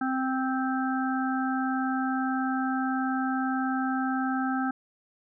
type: harmonic tone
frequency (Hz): 261.6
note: C4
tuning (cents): 0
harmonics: 1 / 3 / 5 / 6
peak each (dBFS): -27 / -32 / -34 / -35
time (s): 0.01-4.71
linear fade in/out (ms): 5
effects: none